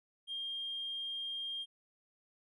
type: tone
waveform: triangle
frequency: 3211 Hz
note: G7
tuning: 41 cents sharp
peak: -34 dBFS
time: 0.27-1.66 s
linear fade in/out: 50 ms
effects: tanh soft clip ceiling -35 dBFS + resampled to 24000 Hz